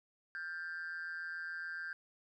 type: tone with amplitude modulation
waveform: sine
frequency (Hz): 1575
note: G6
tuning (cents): +8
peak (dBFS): -34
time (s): 0.35-1.93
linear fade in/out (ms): 0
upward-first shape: sine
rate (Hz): 167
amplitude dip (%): 85
effects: tanh soft clip ceiling -36 dBFS